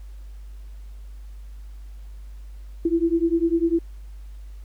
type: beating tone pair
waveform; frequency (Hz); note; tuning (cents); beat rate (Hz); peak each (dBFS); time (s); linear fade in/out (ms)
sine; 329.6 / 339.6; E4 / F4; 0 / -48; 10; -21; 2.85-3.79; 5
effects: added 50 Hz sine -36 dBFS peak until 4.64 s + pink hiss -60 dBFS RMS until 4.64 s